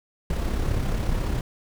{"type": "noise with amplitude modulation", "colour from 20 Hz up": "brown", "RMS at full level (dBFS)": -23, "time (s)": [0.3, 1.41], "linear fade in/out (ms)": 2, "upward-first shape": "sine", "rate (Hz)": 34.3, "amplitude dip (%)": 40, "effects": []}